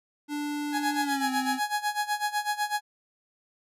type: tone with pitch glide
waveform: square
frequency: 293.7 to 260.1 Hz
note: D4 to C4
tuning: 0 to -10 cents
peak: -30 dBFS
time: 0.28-1.6 s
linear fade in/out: 50 ms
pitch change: -210 cents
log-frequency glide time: 1-1.29 s
type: tone with tremolo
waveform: 30% pulse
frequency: 835 Hz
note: G#5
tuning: 9 cents sharp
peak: -21 dBFS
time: 0.72-2.81 s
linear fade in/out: 50 ms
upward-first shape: sine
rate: 8 Hz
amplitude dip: 85%
effects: resampled to 32000 Hz